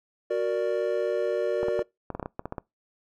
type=chord; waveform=triangle; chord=Gb augmented; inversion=none; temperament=equal; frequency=370 / 466.2 / 587.3 Hz; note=Gb4 / Bb4 / D5; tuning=0 / 0 / 0 cents; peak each=-27 / -26 / -26 dBFS; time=0.3-1.83 s; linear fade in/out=10 ms
type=clicks; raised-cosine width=1 ms; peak=-18 dBFS; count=12; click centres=1.631 / 1.684 / 1.792 / 2.103 / 2.15 / 2.197 / 2.228 / 2.259 / 2.394 / 2.456 / 2.524 / 2.582 s
effects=noise-tail reverb RT60 0.2 s tail -24 dB re dry